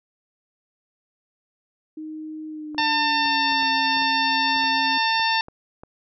sine tone with pitch glide, 311.1 to 270.8 Hz, D#4 to C#4, 0 to -40 cents, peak -31 dBFS, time 1.97-4.98 s, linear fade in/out 5 ms, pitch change -240 cents, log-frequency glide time 2.48-3.67 s
clicks, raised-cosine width 1 ms, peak -27 dBFS, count 12, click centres 2.747 / 2.8 / 3.258 / 3.522 / 3.627 / 3.969 / 4.02 / 4.563 / 4.64 / 5.197 / 5.484 / 5.835 s
harmonic tone, 899 Hz, A5, 37 cents sharp, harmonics 1 / 2 / 3 / 4 / 5 / 6, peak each -22 / -25 / -27 / -28 / -29 / -30 dBFS, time 2.78-5.41 s, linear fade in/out 2 ms
effects none

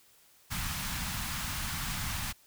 pink band-stop noise, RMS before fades -35 dBFS, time 0.5-2.33 s, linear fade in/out 20 ms, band 220 to 880 Hz, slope 24 dB/octave, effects white hiss -62 dBFS RMS until 2.46 s

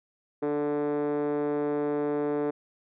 5% pulse tone with band-pass filter, 146.83 Hz, D3, in tune, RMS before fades -28 dBFS, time 0.42-2.51 s, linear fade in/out 10 ms, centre 370 Hz, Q 9.8, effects resampled to 8000 Hz

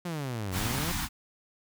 sawtooth exponential two-way sweep, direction down then up, 181.1 to 89.4 to 181.1 Hz, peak -28 dBFS, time 0.05-0.92 s, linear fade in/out 5 ms, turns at 0.54 s
pink band-stop noise, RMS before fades -32 dBFS, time 0.51-1.09 s, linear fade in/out 50 ms, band 320 to 740 Hz, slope 96 dB/octave
effects none

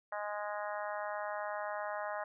harmonic tone, 207.7 Hz, G#3, in tune, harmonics 3 / 4 / 5 / 6 / 7 / 8 / 9, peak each -40 / -42 / -44 / -46 / -47 / -48 / -49 dBFS, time 0.12-2.24 s, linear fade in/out 5 ms, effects none

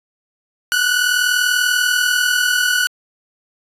sawtooth tone pair together, 1459.8 / 1500 Hz, F#6 / F#6, -24 / +23 cents, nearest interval unison, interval 47 cents, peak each -13 / -14 dBFS, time 0.72-2.87 s, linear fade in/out 0 ms, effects resampled to 32000 Hz

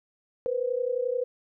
sine tone pair together, 481.5 / 512.9 Hz, B4 / C5, -44 / -35 cents, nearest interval minor second, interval 109 cents, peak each -28 dBFS, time 0.46-1.24 s, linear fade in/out 0 ms, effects none

